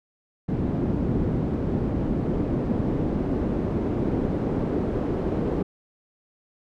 brown noise with band-pass filter sweep, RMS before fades -25 dBFS, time 0.48-5.63 s, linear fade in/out 10 ms, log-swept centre 240 to 360 Hz, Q 1.2, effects none

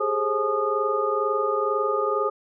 sine tone cluster, 401.3 / 423.4 / 534 / 854 / 1227 Hz, G4 / G#4 / C5 / G#5 / D#6, +41 / +33 / +35 / +48 / -25 cents, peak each -29 / -26 / -28 / -34 / -25 dBFS, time 0-2.3 s, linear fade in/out 10 ms, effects none

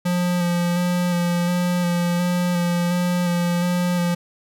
square tone with vibrato, 175.8 Hz, F3, 12 cents sharp, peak -19 dBFS, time 0.05-4.15 s, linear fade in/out 10 ms, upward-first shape square, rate 1.4 Hz, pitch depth 16 cents each way, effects none

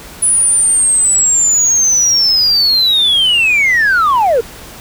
sine linear sweep, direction down, 9956 to 430 Hz, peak -6 dBFS, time 0.22-4.41 s, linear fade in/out 10 ms, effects tanh soft clip ceiling -6 dBFS + pink hiss -33 dBFS RMS until 4.8 s

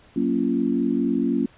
sine chord, Gb major seventh, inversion none, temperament equal with one note detuned, 185 / 233.1 / 277.2 / 342.6 Hz, Gb3 / Bb3 / Db4 / F4, 0 / 0 / 0 / -33 cents, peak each -29 / -23 / -23 / -27 dBFS, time 0.16-1.46 s, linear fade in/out 5 ms, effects pink hiss -53 dBFS RMS until 1.57 s + resampled to 8000 Hz

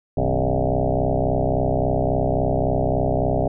sine tone with frequency modulation, 272.2 Hz, C#4, 31 cents flat, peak -17 dBFS, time 0.17-3.48 s, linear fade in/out 5 ms, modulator 63.6 Hz, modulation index 7, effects none

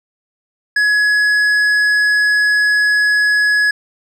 triangle tone with tanh clipping, 1685 Hz, G#6, 25 cents sharp, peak -12 dBFS, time 0.76-3.71 s, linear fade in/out 5 ms, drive 12 dB, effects none

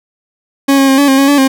40% pulse tone with pitch steps, 275.7 / 272 / 267.9 / 284.1 / 268 / 275.4 / 286.4 / 266.8 Hz, C#4 / C#4 / C4 / C#4 / C4 / C#4 / D4 / C4, -9 / -33 / +41 / +43 / +42 / -11 / -43 / +34 cents, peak -5 dBFS, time 0.68-1.48 s, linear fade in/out 10 ms, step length 100 ms, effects none

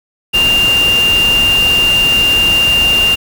sine tone in noise, 2794 Hz, F7, in tune, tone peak -8 dBFS, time 0.33-3.16 s, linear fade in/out 20 ms, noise pink, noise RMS -20 dBFS, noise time 0.33-3.16 s, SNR +9 dB, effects none

